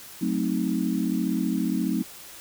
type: chord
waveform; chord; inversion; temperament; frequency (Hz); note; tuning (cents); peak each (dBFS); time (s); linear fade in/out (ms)
sine; F# diminished seventh; none; equal with one note detuned; 185 / 220 / 261.6 / 313.3; F#3 / A3 / C4 / Eb4; 0 / 0 / 0 / +12; -28 / -28 / -28 / -29; 0.21-2.03; 10
effects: white hiss -44 dBFS RMS until 2.4 s